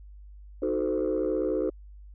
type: chord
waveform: sine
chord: D# diminished seventh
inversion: none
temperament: equal with one note detuned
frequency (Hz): 311.1 / 370 / 440 / 514.9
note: D#4 / F#4 / A4 / C5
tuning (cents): 0 / 0 / 0 / -28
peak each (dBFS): -29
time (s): 0.62-1.7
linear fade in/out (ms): 5
effects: tanh soft clip ceiling -19 dBFS + added 50 Hz sine -44 dBFS peak until 2.14 s